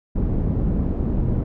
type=low-pass noise; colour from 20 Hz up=pink; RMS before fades=-21 dBFS; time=0.15-1.44 s; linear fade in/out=10 ms; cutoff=280 Hz; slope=12 dB/octave; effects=none